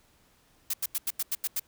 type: noise bursts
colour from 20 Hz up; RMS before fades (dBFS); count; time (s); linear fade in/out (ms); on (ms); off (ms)
blue; -29; 8; 0.7-1.597; 5; 36; 87
effects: pink hiss -64 dBFS RMS until 1.67 s